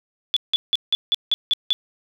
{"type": "tone bursts", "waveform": "sine", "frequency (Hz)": 3451, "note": "A7", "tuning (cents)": -34, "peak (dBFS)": -15, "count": 8, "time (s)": [0.34, 1.73], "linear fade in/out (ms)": 0, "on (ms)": 25, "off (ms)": 170, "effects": []}